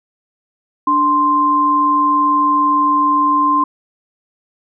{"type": "tone pair together", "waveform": "sine", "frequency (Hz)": [293.7, 1046.6], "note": ["D4", "C6"], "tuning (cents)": [0, 0], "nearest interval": "octave + minor seventh", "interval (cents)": 2200, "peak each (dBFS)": [-19, -11], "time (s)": [0.87, 3.64], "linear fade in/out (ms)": 5, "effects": []}